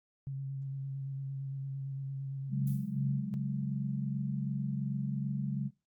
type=tone with vibrato; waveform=sine; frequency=136.2 Hz; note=C#3; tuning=30 cents flat; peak=-35 dBFS; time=0.27-3.34 s; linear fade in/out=0 ms; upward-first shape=square; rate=8.8 Hz; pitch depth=15 cents each way
type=chord; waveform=sine; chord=C# suspended fourth; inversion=none; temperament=equal; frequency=138.59 / 185 / 207.7 Hz; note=C#3 / F#3 / G#3; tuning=0 / 0 / 0 cents; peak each=-33 / -38 / -37 dBFS; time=2.49-5.71 s; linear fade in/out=50 ms
type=noise with exponential decay; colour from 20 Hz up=violet; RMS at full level=-48 dBFS; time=2.67-3.06 s; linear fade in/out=2 ms; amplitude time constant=83 ms
effects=noise-tail reverb RT60 0.2 s tail -19 dB re dry + Opus 48 kbps